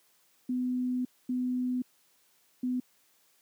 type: tone bursts at uneven times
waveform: sine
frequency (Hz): 251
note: B3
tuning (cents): +28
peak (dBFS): -27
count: 3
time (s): 0.49-1.05 / 1.29-1.82 / 2.63-2.8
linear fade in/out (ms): 5
effects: white hiss -67 dBFS RMS until 3.41 s + high-pass 150 Hz 12 dB/octave